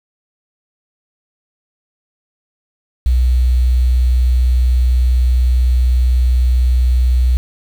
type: tone with quantisation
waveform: sine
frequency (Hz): 62.1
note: B1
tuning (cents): +10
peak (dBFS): -9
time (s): 3.06-7.37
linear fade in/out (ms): 0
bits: 6
effects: none